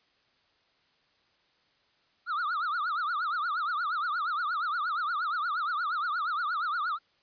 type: tone with vibrato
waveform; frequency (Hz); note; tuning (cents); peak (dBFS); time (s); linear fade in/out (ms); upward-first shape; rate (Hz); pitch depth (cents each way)
triangle; 1300; E6; -24; -26; 2.26-6.99; 50; triangle; 8.5; 230
effects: white hiss -68 dBFS RMS until 7.22 s + resampled to 11025 Hz